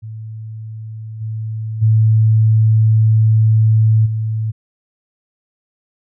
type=tone with level steps; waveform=sine; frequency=110 Hz; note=A2; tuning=in tune; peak=-26 / -20 / -8 / -16 dBFS; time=0.02-4.52 s; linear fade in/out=20 ms; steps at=1.2 / 1.81 / 4.05 s; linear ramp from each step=20 ms; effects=none